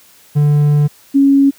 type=tone pair in turn; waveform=triangle / sine; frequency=147.2 / 276.6 Hz; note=D3 / C#4; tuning=+4 / -4 cents; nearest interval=major seventh; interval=1092 cents; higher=second; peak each=-6 dBFS; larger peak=neither; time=0.35-0.88 / 1.14-1.51 s; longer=first; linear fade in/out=20 ms; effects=white hiss -46 dBFS RMS until 1.58 s + high-pass 60 Hz 12 dB/octave